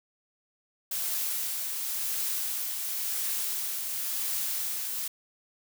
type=noise with tremolo; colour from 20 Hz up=blue; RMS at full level=-30 dBFS; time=0.91-5.08 s; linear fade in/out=5 ms; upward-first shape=triangle; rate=0.94 Hz; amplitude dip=35%; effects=none